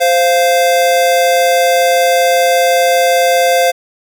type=tone pair together; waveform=square; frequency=521 / 695.9 Hz; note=C5 / F5; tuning=-7 / -6 cents; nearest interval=perfect fourth; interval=501 cents; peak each=-12 dBFS; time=0-3.72 s; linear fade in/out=20 ms; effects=none